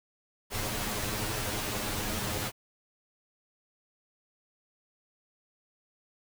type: noise with comb filter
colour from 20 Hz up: pink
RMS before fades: -33 dBFS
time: 0.5-2.52 s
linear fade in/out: 50 ms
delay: 9.6 ms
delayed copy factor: +0.85
effects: none